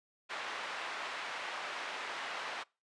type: band-pass noise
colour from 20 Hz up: pink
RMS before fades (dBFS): -41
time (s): 0.29-2.64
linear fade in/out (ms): 20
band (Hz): 870 to 2800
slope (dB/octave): 12
effects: noise-tail reverb RT60 0.3 s tail -25 dB re dry + resampled to 22050 Hz